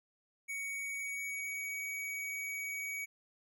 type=tone with pitch glide; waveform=square; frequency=2240 to 2259 Hz; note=C#7 to C#7; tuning=+18 to +32 cents; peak=-38 dBFS; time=0.48-3.06 s; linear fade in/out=20 ms; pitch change=+14 cents; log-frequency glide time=0.65-1.76 s; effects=none